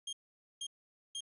sawtooth tone bursts, 3218 Hz, G7, 45 cents sharp, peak -35 dBFS, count 3, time 0.07-1.207 s, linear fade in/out 5 ms, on 59 ms, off 480 ms, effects resampled to 24000 Hz

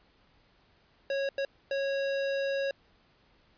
square tone bursts at uneven times, 550 Hz, C#5, 14 cents flat, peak -29 dBFS, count 3, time 1.1-1.29 / 1.38-1.45 / 1.71-2.71 s, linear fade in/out 2 ms, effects pink hiss -65 dBFS RMS until 3.57 s + resampled to 11025 Hz

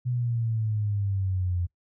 sine exponential sweep, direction down, 125.3 to 86.7 Hz, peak -24 dBFS, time 0.05-1.67 s, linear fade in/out 20 ms, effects noise-tail reverb RT60 0.1 s tail -22 dB re dry

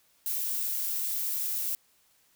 violet noise, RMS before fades -31 dBFS, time 0.26-1.75 s, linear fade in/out 0 ms, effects white hiss -66 dBFS RMS until 2.35 s

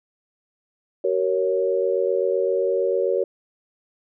sine chord, F# major, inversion none, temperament equal with one note detuned, 378.9 / 466.2 / 554.4 Hz, F#4 / A#4 / C#5, +41 / 0 / 0 cents, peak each -23 dBFS, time 1.04-3.24 s, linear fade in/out 5 ms, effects none

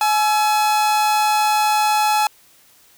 45% pulse tone pair together, 848 / 1332.6 Hz, G#5 / E6, +36 / +18 cents, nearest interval minor sixth, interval 782 cents, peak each -15 / -25 dBFS, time 0.01-2.27 s, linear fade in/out 2 ms, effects white hiss -52 dBFS RMS until 2.97 s

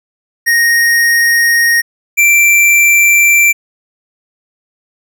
square tone pair in turn, 1864.7 / 2349 Hz, A#6 / D7, 0 / 0 cents, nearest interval major third, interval 400 cents, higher second, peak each -8 / -6 dBFS, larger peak second, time 0.46-1.82 / 2.17-3.53 s, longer neither, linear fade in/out 20 ms, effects none

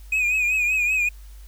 triangle tone with vibrato, 2489 Hz, D#7, in tune, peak -17 dBFS, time 0.12-1.09 s, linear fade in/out 5 ms, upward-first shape triangle, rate 5.2 Hz, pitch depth 74 cents each way, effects added 50 Hz sine -39 dBFS peak until 1.47 s + white hiss -55 dBFS RMS until 1.47 s

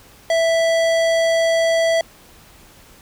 sine tone with hard clipping, 659.3 Hz, E5, in tune, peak -16 dBFS, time 0.3-2.01 s, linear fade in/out 2 ms, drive 17 dB, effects pink hiss -47 dBFS RMS until 3.01 s

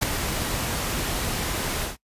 pink noise with ADSR envelope, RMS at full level -19 dBFS, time 0.01-1.97 s, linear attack 20 ms, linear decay 5 ms, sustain -8 dB, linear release 140 ms, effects noise-tail reverb RT60 0.1 s tail -21 dB re dry + resampled to 32000 Hz

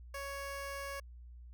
15% pulse tone, 556 Hz, C#5, 5 cents sharp, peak -34 dBFS, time 0.14-1 s, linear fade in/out 5 ms, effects added 60 Hz sine -49 dBFS peak until 1.53 s

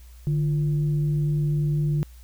sine tone with frequency modulation, 149.3 Hz, D3, 29 cents sharp, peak -20 dBFS, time 0.27-2.03 s, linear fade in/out 0 ms, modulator 195 Hz, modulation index 0.29, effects added 60 Hz sine -43 dBFS peak until 2.23 s + white hiss -57 dBFS RMS until 2.23 s

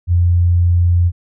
sine tone, 87.3 Hz, F2, in tune, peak -9 dBFS, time 0.07-1.12 s, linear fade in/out 50 ms, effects none

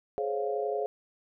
sine chord, Db major seventh, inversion second, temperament equal with one note detuned, 421.3 / 523.3 / 554.4 / 698.5 Hz, Ab4 / C5 / Db5 / F5, +25 / 0 / 0 / 0 cents, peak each -31 / -37 / -35 / -34 dBFS, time 0.18-0.86 s, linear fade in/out 0 ms, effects none

